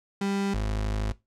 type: tone pair in turn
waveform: 35% pulse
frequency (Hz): 198 / 52.55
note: G3 / G#1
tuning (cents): +18 / +21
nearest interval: octave + major seventh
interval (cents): 2297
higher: first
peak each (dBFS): -24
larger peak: neither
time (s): 0.21-0.54 / 0.54-1.12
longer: second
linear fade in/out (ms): 5
effects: noise-tail reverb RT60 0.2 s tail -18 dB re dry + low-pass 8000 Hz 12 dB/octave